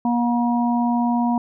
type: harmonic tone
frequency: 239 Hz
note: A#3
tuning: 43 cents sharp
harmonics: 1 / 3 / 4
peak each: -18 / -25 / -25 dBFS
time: 0.05-1.38 s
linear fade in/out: 2 ms
effects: none